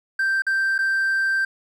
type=tone with dropouts; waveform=triangle; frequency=1568 Hz; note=G6; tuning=in tune; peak=-16 dBFS; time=0.19-1.45 s; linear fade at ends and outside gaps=5 ms; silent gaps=0.421-0.466 / 0.781-0.788 s; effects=tanh soft clip ceiling -12 dBFS